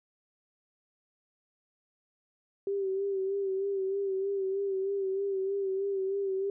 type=tone with vibrato; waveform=sine; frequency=390 Hz; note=G4; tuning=9 cents flat; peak=-28 dBFS; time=2.67-6.5 s; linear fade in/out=2 ms; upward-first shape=sine; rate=3.2 Hz; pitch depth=43 cents each way; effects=none